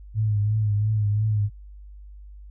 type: tone with vibrato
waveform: sine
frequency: 105.9 Hz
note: G#2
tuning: 34 cents sharp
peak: -19 dBFS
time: 0.14-1.5 s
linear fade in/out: 50 ms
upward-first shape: triangle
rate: 2.9 Hz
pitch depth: 61 cents each way
effects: added 50 Hz sine -40 dBFS peak until 2.5 s